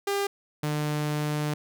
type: tone pair in turn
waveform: sawtooth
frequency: 400 / 149.83 Hz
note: G4 / D3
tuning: +35 / +35 cents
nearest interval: octave + perfect fourth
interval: 1700 cents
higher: first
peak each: -21 / -22 dBFS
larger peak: first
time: 0.07-0.27 / 0.63-1.54 s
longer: second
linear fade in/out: 5 ms
effects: none